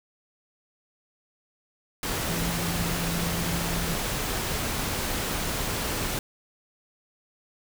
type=tone in noise; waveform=sine; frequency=170 Hz; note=F3; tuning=46 cents flat; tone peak=-30 dBFS; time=2.29-3.94 s; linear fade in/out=2 ms; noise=pink; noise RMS=-29 dBFS; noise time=2.03-6.19 s; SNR=-4 dB; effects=none